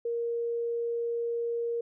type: tone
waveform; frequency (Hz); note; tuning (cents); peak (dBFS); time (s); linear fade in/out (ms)
sine; 468.5; A#4; +9; -28; 0.05-1.81; 5
effects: none